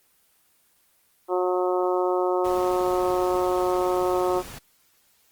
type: harmonic tone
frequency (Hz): 181.6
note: F#3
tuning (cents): -32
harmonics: 2 / 3 / 4 / 5 / 6 / 7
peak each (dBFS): -23 / -27 / -29 / -31 / -33 / -34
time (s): 1.28-4.43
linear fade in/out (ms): 50
type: noise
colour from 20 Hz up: pink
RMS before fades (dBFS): -40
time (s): 2.44-4.59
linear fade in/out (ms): 10
effects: white hiss -63 dBFS RMS until 5.31 s + Opus 24 kbps